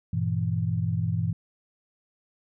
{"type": "chord", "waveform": "sine", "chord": "E diminished", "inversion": "first", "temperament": "just", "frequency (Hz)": [98.89, 118.67, 164.81], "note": ["G2", "Bb2", "E3"], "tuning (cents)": [16, 31, 0], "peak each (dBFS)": -28, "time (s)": [0.13, 1.33], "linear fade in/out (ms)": 5, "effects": []}